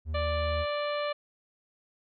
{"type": "tone", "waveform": "triangle", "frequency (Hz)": 78.3, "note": "D#2", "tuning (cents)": 11, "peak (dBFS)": -28, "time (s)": [0.05, 0.66], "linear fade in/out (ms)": 50}
{"type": "harmonic tone", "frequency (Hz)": 587.3, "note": "D5", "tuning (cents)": 0, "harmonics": [1, 2, 3, 4, 5, 6, 7], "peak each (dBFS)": [-30, -35, -41, -41, -43, -46, -45], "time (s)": [0.14, 1.13], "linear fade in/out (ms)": 10}
{"effects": []}